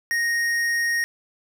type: tone with tanh clipping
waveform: sine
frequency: 1864.7 Hz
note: A#6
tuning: in tune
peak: -22 dBFS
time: 0.11-1.04 s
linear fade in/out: 0 ms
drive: 14 dB
effects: none